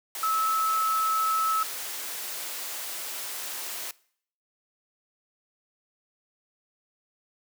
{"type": "tone in noise", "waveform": "sine", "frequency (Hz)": 1300, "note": "E6", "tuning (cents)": -24, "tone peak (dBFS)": -23, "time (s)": [0.23, 1.63], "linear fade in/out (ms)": 2, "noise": "white", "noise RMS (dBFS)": -35, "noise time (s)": [0.15, 3.91], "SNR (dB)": 9, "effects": ["noise-tail reverb RT60 0.6 s tail -22 dB re dry", "high-pass 400 Hz 12 dB/octave"]}